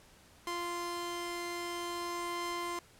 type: tone pair together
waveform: sawtooth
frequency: 347.5 / 1042 Hz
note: F4 / C6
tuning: -9 / -7 cents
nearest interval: octave + perfect fifth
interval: 1902 cents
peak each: -35 / -35 dBFS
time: 0.47-2.79 s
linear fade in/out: 2 ms
effects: pink hiss -60 dBFS RMS until 2.99 s + low-pass 12000 Hz 12 dB/octave